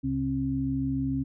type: harmonic tone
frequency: 67 Hz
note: C2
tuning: 42 cents sharp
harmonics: 1 / 2 / 4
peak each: -36 / -31 / -27 dBFS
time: 0.03-1.24 s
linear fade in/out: 20 ms
effects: none